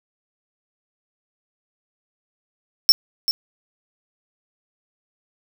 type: tone with echo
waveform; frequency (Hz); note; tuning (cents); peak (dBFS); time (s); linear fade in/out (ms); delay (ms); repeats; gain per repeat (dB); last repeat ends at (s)
square; 5400; E8; +41; -8; 2.89-2.92; 0; 390; 1; -10; 3.31
effects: 8-bit